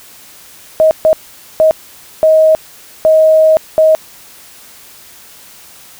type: tone bursts at uneven times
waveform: sine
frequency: 631 Hz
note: D#5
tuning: 24 cents sharp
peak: -4 dBFS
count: 6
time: 0.8-0.91 / 1.05-1.13 / 1.6-1.71 / 2.23-2.55 / 3.05-3.57 / 3.78-3.95 s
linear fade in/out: 0 ms
effects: white hiss -38 dBFS RMS until 5.99 s